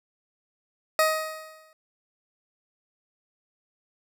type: tone with exponential decay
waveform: 20% pulse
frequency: 629 Hz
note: D#5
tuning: 19 cents sharp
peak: -12 dBFS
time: 0.99-1.73 s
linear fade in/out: 1 ms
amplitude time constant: 160 ms
effects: none